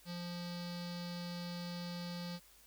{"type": "tone with low-pass filter", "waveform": "square", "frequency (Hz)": 174.61, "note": "F3", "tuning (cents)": 0, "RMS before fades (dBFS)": -43, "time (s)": [0.05, 2.4], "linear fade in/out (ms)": 50, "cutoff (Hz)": 4600, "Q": 5.5, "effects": ["added 50 Hz sine -70 dBFS peak until 2.66 s", "white hiss -63 dBFS RMS until 2.66 s"]}